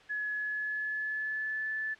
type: tone with pitch glide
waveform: sine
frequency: 1697 to 1743.7 Hz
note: G#6 to A6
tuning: +37 to -16 cents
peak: -31 dBFS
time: 0.09-1.95 s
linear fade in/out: 20 ms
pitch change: +47 cents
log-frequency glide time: 0.34-1.69 s
effects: white hiss -56 dBFS RMS until 1.99 s + low-pass 3000 Hz 12 dB/octave